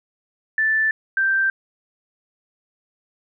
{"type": "tone pair in turn", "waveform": "sine", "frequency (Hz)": [1760, 1568], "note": ["A6", "G6"], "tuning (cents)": [0, 0], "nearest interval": "major second", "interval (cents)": 200, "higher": "first", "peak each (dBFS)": -16, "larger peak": "neither", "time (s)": [[0.58, 0.91], [1.17, 1.5]], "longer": "neither", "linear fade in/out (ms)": 2, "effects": []}